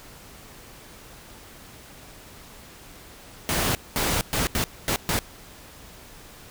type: noise bursts at uneven times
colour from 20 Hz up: pink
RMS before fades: -24 dBFS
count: 6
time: 3.49-3.75 / 3.96-4.21 / 4.33-4.47 / 4.55-4.64 / 4.88-4.96 / 5.09-5.19 s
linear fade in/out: 0 ms
effects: pink hiss -46 dBFS RMS until 6.5 s